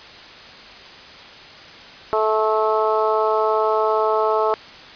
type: harmonic tone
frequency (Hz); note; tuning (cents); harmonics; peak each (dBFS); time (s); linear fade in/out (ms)
217.4; A3; -21; 2 / 3 / 4 / 5 / 6; -20 / -22 / -23 / -24 / -25; 2.13-4.54; 0
effects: white hiss -40 dBFS RMS until 4.95 s + resampled to 11025 Hz